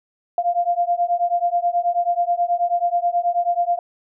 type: beating tone pair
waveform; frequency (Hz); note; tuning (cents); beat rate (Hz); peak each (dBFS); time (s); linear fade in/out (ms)
sine; 693 / 702.3; F5 / F5; -14 / +10; 9.3; -20; 0.38-3.79; 2
effects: none